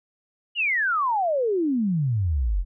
sine exponential sweep, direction down, 2960 to 40.44 Hz, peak -20 dBFS, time 0.55-2.65 s, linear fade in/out 50 ms, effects none

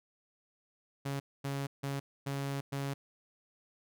sawtooth tone bursts at uneven times, 138.9 Hz, C#3, 4 cents sharp, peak -30 dBFS, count 5, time 1.05-1.2 / 1.44-1.67 / 1.83-2 / 2.26-2.61 / 2.72-2.94 s, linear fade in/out 10 ms, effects none

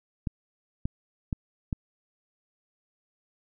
clicks, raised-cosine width 5 ms, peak -16 dBFS, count 4, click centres 0.272 / 0.855 / 1.328 / 1.728 s, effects none

